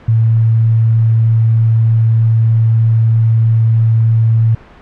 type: tone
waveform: sine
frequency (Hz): 112.9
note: A2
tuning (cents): +45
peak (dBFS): -7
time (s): 0.08-4.55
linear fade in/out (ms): 5
effects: pink hiss -39 dBFS RMS until 4.81 s + low-pass 2000 Hz 12 dB/octave